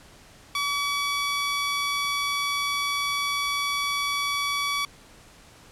15% pulse tone, 1140 Hz, C#6, 48 cents sharp, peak -18 dBFS, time 0.55-4.85 s, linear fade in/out 2 ms, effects pink hiss -51 dBFS RMS until 5.71 s + low-pass 10000 Hz 12 dB/octave

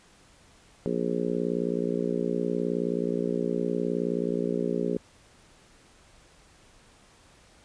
harmonic tone, 59.2 Hz, A#1, 27 cents sharp, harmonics 3 / 4 / 5 / 6 / 7 / 8 / 9, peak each -32 / -32 / -34 / -34 / -30 / -36 / -37 dBFS, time 0.86-4.97 s, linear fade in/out 0 ms, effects pink hiss -57 dBFS RMS until 7.64 s + resampled to 22050 Hz

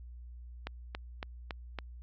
click train, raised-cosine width 0.3 ms, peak -21 dBFS, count 5, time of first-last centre 0.67-1.787 s, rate 3.58 Hz, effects added 60 Hz sine -45 dBFS peak until 2.02 s + low-pass 5000 Hz 12 dB/octave

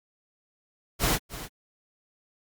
pink noise with echo, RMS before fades -24 dBFS, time 0.99-1.19 s, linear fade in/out 50 ms, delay 300 ms, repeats 1, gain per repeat -14 dB, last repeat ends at 1.49 s, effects Opus 48 kbps

